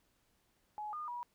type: tone with pitch steps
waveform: sine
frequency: 844 / 1218 / 966 Hz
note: G#5 / D#6 / B5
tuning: +28 / -37 / -39 cents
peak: -39 dBFS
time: 0.78-1.23 s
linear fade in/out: 0 ms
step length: 150 ms
effects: pink hiss -75 dBFS RMS until 1.34 s